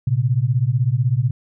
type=beating tone pair; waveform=sine; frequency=116.3 / 132.3 Hz; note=A#2 / C3; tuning=-4 / +20 cents; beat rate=16 Hz; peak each=-18 dBFS; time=0.07-1.31 s; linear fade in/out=5 ms; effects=none